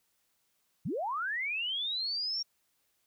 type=linear sweep; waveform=sine; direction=up; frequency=109.2 to 5600 Hz; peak=-31 dBFS; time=0.85-2.43 s; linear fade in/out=10 ms; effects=white hiss -75 dBFS RMS until 3.06 s